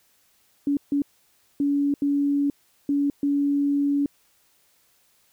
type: tone bursts at uneven times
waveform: sine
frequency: 284.2 Hz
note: C#4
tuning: 43 cents sharp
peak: -19 dBFS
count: 6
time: 0.67-0.77 / 0.92-1.02 / 1.6-1.94 / 2.02-2.5 / 2.89-3.1 / 3.23-4.06 s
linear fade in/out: 2 ms
effects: white hiss -63 dBFS RMS until 5.32 s